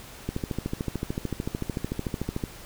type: click train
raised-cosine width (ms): 3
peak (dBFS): -15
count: 30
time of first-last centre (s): 0.29-2.438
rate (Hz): 13.5
effects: pink hiss -45 dBFS RMS until 2.65 s